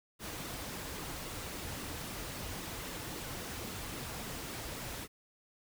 pink noise with flanger, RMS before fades -42 dBFS, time 0.19-5.08 s, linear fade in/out 50 ms, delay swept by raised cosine 1.2 to 5.4 ms, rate 3.7 Hz, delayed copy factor -0.5, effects none

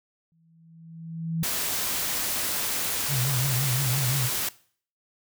sine tone with exponential growth, 164 Hz, E3, 9 cents flat, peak -23 dBFS, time 0.32-1.43 s, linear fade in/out 0 ms, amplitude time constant 240 ms
white noise, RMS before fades -28 dBFS, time 1.43-4.49 s, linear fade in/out 5 ms
sine tone with vibrato, 130.81 Hz, C3, in tune, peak -24 dBFS, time 3.08-4.3 s, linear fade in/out 50 ms, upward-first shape triangle, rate 5.8 Hz, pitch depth 150 cents each way
effects noise-tail reverb RT60 0.5 s tail -20 dB re dry

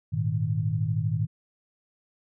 sine chord, Ab suspended second, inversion none, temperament equal, 103.83 / 116.54 / 155.56 Hz, Ab2 / Bb2 / Eb3, 0 / 0 / 0 cents, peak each -28 dBFS, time 0.12-1.27 s, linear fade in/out 20 ms, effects none

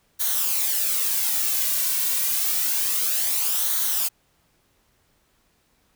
blue noise with flanger, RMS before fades -23 dBFS, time 0.19-4.09 s, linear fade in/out 20 ms, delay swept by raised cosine 0.39 to 2.39 ms, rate 0.28 Hz, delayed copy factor -0.55, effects pink hiss -65 dBFS RMS until 5.95 s

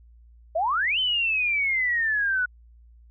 sine exponential two-way sweep, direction up then down, 610 to 3093 to 1458 Hz, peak -21 dBFS, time 0.55-2.46 s, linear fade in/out 10 ms, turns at 0.99 s, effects added 58 Hz sine -49 dBFS peak until 3.1 s

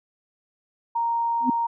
sine tone, 931 Hz, A#5, 2 cents flat, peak -21 dBFS, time 0.95-1.67 s, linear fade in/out 10 ms
sine tone with exponential growth, 253.2 Hz, B3, 43 cents sharp, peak -15 dBFS, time 1.4-1.5 s, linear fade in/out 5 ms, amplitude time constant 21 ms
effects none

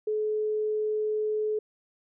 sine tone, 428.1 Hz, A4, 47 cents flat, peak -25 dBFS, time 0.07-1.59 s, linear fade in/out 5 ms, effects none

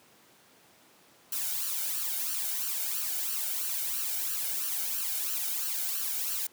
blue noise with flanger, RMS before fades -32 dBFS, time 1.32-6.47 s, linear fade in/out 5 ms, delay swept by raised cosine 0.68 to 1.37 ms, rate 3 Hz, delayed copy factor +0.75, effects pink hiss -59 dBFS RMS until 6.52 s + high-pass 200 Hz 12 dB/octave

